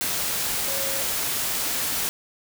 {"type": "tone in noise", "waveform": "sine", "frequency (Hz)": 546, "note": "C#5", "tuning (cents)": -26, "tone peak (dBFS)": -33, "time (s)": [0.68, 1.02], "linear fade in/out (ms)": 0, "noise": "white", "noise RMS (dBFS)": -26, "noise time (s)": [0.01, 2.09], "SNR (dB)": -10, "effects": []}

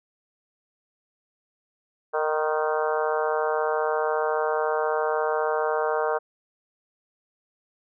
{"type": "harmonic tone with a mistuned harmonic", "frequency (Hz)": 154.4, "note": "D#3", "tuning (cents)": -13, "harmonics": [3, 4, 5, 6, 7, 8, 9, 10], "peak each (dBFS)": [-26, -28, -30, -32, -33, -34, -35, -36], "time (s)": [2.13, 6.19], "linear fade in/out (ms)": 20, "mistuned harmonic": 6, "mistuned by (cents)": 30, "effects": []}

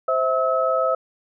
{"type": "tone cluster", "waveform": "sine", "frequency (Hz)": [523, 650, 1290], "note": ["C5", "E5", "E6"], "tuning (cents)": [-1, -24, -38], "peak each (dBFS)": -22, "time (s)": [0.08, 0.95], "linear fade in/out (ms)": 5, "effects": []}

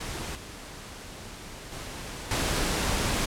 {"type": "noise with level steps", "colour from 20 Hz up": "pink", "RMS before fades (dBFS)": [-35, -42, -38, -27], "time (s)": [0, 3.26], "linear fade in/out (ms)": 10, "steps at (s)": [0.35, 1.72, 2.31], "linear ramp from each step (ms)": 2, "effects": ["low-pass 10000 Hz 12 dB/octave"]}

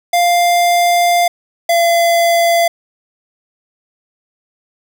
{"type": "tone pair in turn", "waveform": "square", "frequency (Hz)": [698.5, 681], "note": ["F5", "F5"], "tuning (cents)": [0, -44], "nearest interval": "unison", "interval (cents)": 44, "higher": "first", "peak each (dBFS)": -10, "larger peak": "neither", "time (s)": [[0.13, 1.28], [1.69, 2.68]], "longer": "first", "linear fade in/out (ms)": 5, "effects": []}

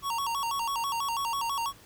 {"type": "tone with vibrato", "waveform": "square", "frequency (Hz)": 1015, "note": "B5", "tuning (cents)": 47, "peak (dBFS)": -29, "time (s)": [0.02, 1.73], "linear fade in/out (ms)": 50, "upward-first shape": "square", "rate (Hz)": 6.1, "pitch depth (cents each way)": 160, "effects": ["added 107 Hz sine -63 dBFS peak until 1.85 s", "pink hiss -54 dBFS RMS until 1.85 s"]}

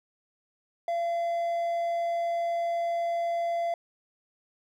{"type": "tone", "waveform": "triangle", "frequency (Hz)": 682, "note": "F5", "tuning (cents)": -41, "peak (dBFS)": -24, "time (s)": [0.88, 3.74], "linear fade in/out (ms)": 2, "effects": []}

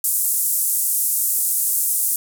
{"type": "band-pass noise", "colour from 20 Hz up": "white", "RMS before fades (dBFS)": -20, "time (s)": [0.04, 2.16], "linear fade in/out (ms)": 2, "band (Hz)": [8400, 14000], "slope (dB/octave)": 24, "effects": []}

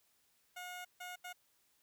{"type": "tone bursts at uneven times", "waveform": "15% pulse", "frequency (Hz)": 720, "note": "F#5", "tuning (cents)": -47, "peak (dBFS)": -38, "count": 3, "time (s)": [[0.56, 0.85], [1, 1.16], [1.24, 1.33]], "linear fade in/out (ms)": 10, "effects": ["white hiss -74 dBFS RMS until 1.82 s"]}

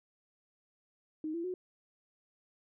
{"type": "tone with pitch steps", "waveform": "sine", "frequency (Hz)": [311.1, 337.3, 365.7], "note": ["D#4", "E4", "F#4"], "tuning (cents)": [0, 40, -20], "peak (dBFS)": -34, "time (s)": [1.24, 1.54], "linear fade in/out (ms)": 2, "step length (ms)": 100, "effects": []}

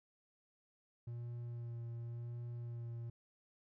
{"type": "tone with vibrato", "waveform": "triangle", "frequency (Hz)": 118.3, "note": "A#2", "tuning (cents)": 26, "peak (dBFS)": -40, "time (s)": [1.07, 3.1], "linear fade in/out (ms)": 5, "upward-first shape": "sine", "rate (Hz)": 0.91, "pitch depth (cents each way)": 17, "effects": []}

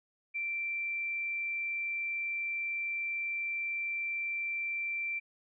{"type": "tone", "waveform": "sine", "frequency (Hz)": 2349, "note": "D7", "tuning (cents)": 0, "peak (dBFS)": -32, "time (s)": [0.34, 5.2], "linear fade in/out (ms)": 20, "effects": []}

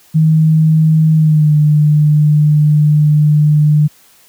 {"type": "tone with pitch glide", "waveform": "sine", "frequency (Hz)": [157.8, 150.33], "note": ["D#3", "D3"], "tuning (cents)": [25, 41], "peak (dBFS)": -6, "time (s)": [0.14, 3.88], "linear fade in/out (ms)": 20, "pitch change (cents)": -84, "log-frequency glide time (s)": [1.15, 1.52], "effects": ["white hiss -47 dBFS RMS until 4.28 s", "high-pass 60 Hz 12 dB/octave"]}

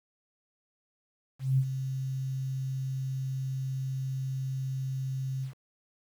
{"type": "tone with ADSR envelope", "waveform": "sine", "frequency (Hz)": 132.6, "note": "C3", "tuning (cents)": 23, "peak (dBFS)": -20, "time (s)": [1.39, 5.54], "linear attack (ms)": 190, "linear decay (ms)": 62, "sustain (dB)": -10, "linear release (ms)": 110, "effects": ["9-bit"]}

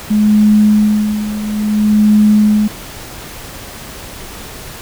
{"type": "tone with tremolo", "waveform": "sine", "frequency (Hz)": 211.4, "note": "G#3", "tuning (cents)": 31, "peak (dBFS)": -5, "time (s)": [0.1, 2.68], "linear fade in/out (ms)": 10, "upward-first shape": "sine", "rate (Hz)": 0.59, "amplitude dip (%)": 75, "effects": ["pink hiss -30 dBFS RMS until 4.81 s"]}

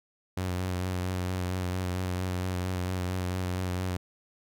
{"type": "tone with vibrato", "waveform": "sawtooth", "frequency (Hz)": 91.4, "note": "F#2", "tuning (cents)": -21, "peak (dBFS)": -25, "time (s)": [0.37, 3.97], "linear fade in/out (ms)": 5, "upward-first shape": "sine", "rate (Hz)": 4.4, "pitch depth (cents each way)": 29, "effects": []}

